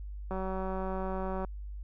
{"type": "click train", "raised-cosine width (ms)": 1, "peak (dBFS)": -23, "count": 216, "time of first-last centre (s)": [0.31, 1.448], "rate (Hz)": 189, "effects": ["added 50 Hz sine -38 dBFS peak until 1.83 s"]}